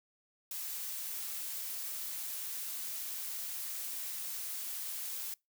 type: noise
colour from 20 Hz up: blue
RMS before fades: -40 dBFS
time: 0.51-5.34 s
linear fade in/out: 2 ms
effects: noise-tail reverb RT60 0.2 s tail -24 dB re dry